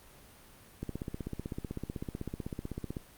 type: click train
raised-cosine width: 3 ms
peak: -23 dBFS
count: 35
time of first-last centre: 0.83-2.968 s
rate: 15.9 Hz
effects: pink hiss -56 dBFS RMS until 3.17 s + Opus 32 kbps